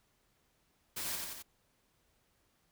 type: noise with echo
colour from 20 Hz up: white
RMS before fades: -39 dBFS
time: 0.96-1.16 s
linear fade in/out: 10 ms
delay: 89 ms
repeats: 3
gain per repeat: -3 dB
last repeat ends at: 1.427 s
effects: pink hiss -74 dBFS RMS until 2.71 s